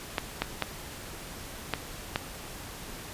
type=clicks; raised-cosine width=0.3 ms; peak=-10 dBFS; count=5; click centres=0.182 / 0.42 / 0.623 / 1.737 / 2.159 s; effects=pink hiss -42 dBFS RMS until 3.13 s + resampled to 32000 Hz